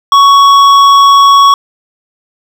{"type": "tone with hard clipping", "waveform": "triangle", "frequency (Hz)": 1116, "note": "C#6", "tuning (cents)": 11, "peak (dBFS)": -3, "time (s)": [0.12, 1.54], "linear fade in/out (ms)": 2, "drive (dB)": 13, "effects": []}